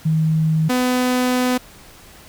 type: tone pair in turn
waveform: sine / sawtooth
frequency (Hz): 158.2 / 251.1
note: D#3 / B3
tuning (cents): +29 / +29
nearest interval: minor sixth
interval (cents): 800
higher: second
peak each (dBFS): -14 / -12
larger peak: second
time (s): 0.05-0.69 / 0.69-1.58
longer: second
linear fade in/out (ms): 10
effects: pink hiss -44 dBFS RMS until 2.28 s